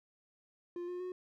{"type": "tone with pitch steps", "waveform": "triangle", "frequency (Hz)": [350, 357.4, 364.9], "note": ["F4", "F4", "F#4"], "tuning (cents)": [4, 40, -24], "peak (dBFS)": -36, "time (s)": [0.76, 1.12], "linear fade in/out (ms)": 2, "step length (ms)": 120, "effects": []}